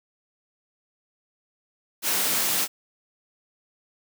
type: high-pass noise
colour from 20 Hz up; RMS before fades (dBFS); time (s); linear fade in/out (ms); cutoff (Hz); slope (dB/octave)
white; -24; 2.02-2.68; 50; 140; 24
effects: none